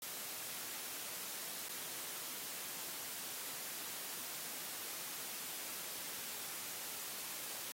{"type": "noise with dropouts", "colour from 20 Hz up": "white", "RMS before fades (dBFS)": -45, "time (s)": [0.02, 7.72], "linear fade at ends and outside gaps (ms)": 1, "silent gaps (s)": [1.685, 1.692], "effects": ["high-pass 150 Hz 12 dB/octave", "AAC 48 kbps"]}